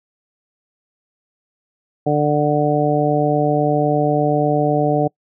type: harmonic tone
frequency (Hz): 148.2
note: D3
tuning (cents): +16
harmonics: 1 / 2 / 3 / 4 / 5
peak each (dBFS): -20 / -20 / -20 / -20 / -20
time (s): 2.06-5.08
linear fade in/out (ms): 10
effects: noise-tail reverb RT60 0.1 s tail -26 dB re dry